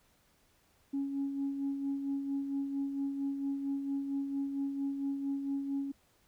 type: tone with tremolo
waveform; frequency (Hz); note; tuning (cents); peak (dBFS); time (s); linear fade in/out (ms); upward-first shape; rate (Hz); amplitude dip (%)
sine; 277.2; C#4; 0; -29; 0.93-5.92; 10; sine; 4.4; 50
effects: tanh soft clip ceiling -27 dBFS + pink hiss -69 dBFS RMS until 6.27 s

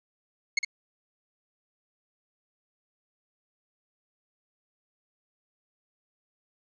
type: tone with echo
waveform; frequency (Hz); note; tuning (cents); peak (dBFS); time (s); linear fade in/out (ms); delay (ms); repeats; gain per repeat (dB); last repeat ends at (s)
sawtooth; 2177; C#7; -32; -17; 0.57-0.59; 5; 59; 1; -6; 0.649
effects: resampled to 16000 Hz + 9-bit

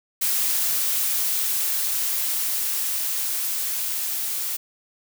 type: noise with level ramp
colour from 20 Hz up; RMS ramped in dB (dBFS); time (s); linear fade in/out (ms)
blue; -22 to -27; 0.21-4.57; 10
effects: none

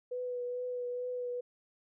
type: tone with vibrato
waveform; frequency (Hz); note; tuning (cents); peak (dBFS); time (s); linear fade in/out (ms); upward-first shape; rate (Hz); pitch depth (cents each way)
sine; 493.9; B4; 0; -34; 0.11-1.41; 10; triangle; 2.3; 21
effects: none

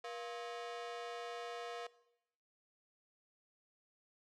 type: ring-modulated tone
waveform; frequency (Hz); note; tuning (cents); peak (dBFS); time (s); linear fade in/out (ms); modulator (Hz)
sawtooth; 587.3; D5; 0; -36; 0.04-1.87; 5; 110
effects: noise-tail reverb RT60 0.8 s tail -18 dB re dry + low-pass 5000 Hz 12 dB/octave

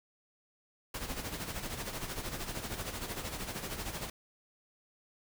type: noise with tremolo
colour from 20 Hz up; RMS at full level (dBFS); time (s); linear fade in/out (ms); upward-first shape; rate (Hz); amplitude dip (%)
pink; -37; 0.94-4.1; 5; sine; 13; 60
effects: none

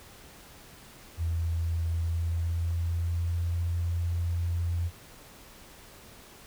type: tone with pitch glide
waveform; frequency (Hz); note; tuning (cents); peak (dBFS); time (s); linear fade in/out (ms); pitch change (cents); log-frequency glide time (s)
sine; 83.1 to 85.78; E2 to F2; +15 to -31; -26; 1.17-4.91; 50; +54; 1.82-3.6
effects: pink hiss -51 dBFS RMS until 6.46 s

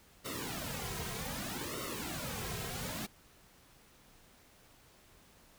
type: noise with flanger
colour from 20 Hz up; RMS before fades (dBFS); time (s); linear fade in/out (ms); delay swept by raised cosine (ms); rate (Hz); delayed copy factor
pink; -40; 0.24-3.07; 20; 1.2 to 3.5; 0.64; -1
effects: pink hiss -62 dBFS RMS until 5.58 s

